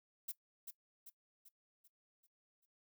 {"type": "noise with echo", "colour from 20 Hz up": "violet", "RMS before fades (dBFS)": -42, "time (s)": [0.28, 0.32], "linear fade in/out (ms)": 10, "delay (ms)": 390, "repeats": 6, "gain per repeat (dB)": -6, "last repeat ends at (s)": 2.66, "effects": ["noise-tail reverb RT60 0.1 s tail -18 dB re dry"]}